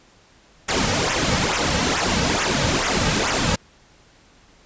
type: noise with flanger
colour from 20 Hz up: pink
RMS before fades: -20 dBFS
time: 0.68-3.56 s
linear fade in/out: 10 ms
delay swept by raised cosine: 0.22 to 2.92 ms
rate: 2.3 Hz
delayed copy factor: -0.7
effects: pink hiss -53 dBFS RMS until 4.65 s + resampled to 16000 Hz